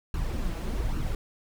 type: noise with flanger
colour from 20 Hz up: brown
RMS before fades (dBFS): -29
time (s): 0.14-1.15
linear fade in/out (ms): 2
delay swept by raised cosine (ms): 0.71 to 6.11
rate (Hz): 1.2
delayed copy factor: +0.55
effects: none